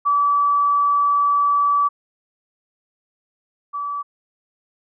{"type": "tone pair in turn", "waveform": "sine", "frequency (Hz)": [1151, 1151], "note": ["D6", "D6"], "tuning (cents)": [-35, -35], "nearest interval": "unison", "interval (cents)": 0, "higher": "neither", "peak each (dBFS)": [-14, -23], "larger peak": "first", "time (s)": [[0.05, 1.89], [3.73, 4.03]], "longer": "first", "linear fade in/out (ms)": 20, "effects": []}